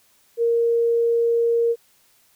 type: tone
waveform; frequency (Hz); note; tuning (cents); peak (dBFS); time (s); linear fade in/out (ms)
sine; 466.2; A#4; 0; -16; 0.37-1.76; 50
effects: white hiss -59 dBFS RMS until 2.35 s